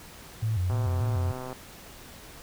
sine tone with vibrato, 100 Hz, G2, 35 cents sharp, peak -24 dBFS, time 0.42-1.32 s, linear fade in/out 10 ms, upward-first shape square, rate 3.4 Hz, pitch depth 170 cents each way
click train, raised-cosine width 1 ms, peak -24 dBFS, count 107, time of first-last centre 0.7-1.528 s, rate 128 Hz
effects pink hiss -47 dBFS RMS until 2.42 s

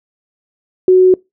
sine tone, 370.1 Hz, F#4, in tune, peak -4 dBFS, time 0.88-1.14 s, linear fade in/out 2 ms, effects noise-tail reverb RT60 0.2 s tail -24 dB re dry

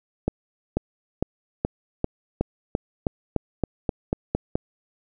accelerating click train, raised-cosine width 2 ms, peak -8 dBFS, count 14, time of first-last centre 0.28-4.555 s, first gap 490 ms, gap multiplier 0.93, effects none

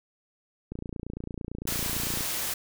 click train, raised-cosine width 3 ms, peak -22 dBFS, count 44, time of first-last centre 0.72-2.208 s, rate 28.9 Hz
white noise, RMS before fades -31 dBFS, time 1.67-2.54 s, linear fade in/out 5 ms
effects none

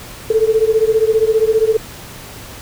sine beating tone pair, 435.1 / 450.1 Hz, A4 / A4, -19 / +39 cents, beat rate 15 Hz, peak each -13 / -14 dBFS, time 0.3-1.77 s, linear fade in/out 5 ms, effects added 116 Hz sine -41 dBFS peak until 2.61 s + pink hiss -34 dBFS RMS until 2.61 s

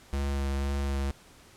square tone with vibrato, 69.3 Hz, C#2, in tune, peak -28 dBFS, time 0.13-1.11 s, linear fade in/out 0 ms, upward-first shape sine, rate 2 Hz, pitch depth 16 cents each way, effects pink hiss -55 dBFS RMS until 1.56 s + low-pass 11000 Hz 12 dB/octave

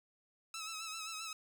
10% pulse tone with vibrato, 1300 Hz, E6, 24 cents flat, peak -33 dBFS, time 0.54-1.33 s, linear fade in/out 2 ms, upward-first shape sine, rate 7.6 Hz, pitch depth 48 cents each way, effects none

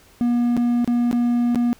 triangle tone with dropouts, 240 Hz, B3, 49 cents flat, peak -14 dBFS, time 0.21-1.73 s, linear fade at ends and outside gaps 0 ms, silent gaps 0.567-0.575 / 0.845-0.876 / 1.113-1.128 / 1.547-1.557 s, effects pink hiss -52 dBFS RMS until 1.79 s

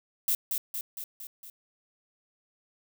violet noise with echo, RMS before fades -26 dBFS, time 0.28-0.35 s, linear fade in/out 2 ms, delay 230 ms, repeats 5, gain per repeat -4 dB, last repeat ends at 1.5 s, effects none

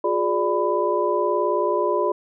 sine tone cluster, 358.6 / 417.4 / 589 / 997 Hz, F4 / G#4 / D5 / B5, +46 / +9 / +5 / +16 cents, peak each -24 dBFS, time 0.04-2.12 s, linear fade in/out 5 ms, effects none

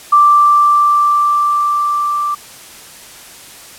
sine tone with level ramp, 1174.7 Hz, D6, in tune, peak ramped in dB -4 to -14 dBFS, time 0.12-2.35 s, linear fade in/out 10 ms, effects white hiss -36 dBFS RMS until 3.78 s + low-pass 12000 Hz 12 dB/octave

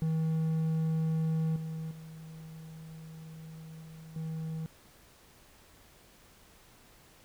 triangle tone with level steps, 160 Hz, D#3, 49 cents sharp, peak -25 / -33 / -42 / -44 / -32 dBFS, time 0.02-4.66 s, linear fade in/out 0 ms, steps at 1.56 / 1.91 / 3.82 / 4.16 s, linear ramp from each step 2 ms, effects pink hiss -59 dBFS RMS until 7.24 s

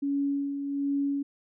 sine tone with tremolo, 280.9 Hz, C#4, 23 cents sharp, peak -24 dBFS, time 0.02-1.23 s, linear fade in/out 10 ms, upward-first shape sine, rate 1.3 Hz, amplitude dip 50%, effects none

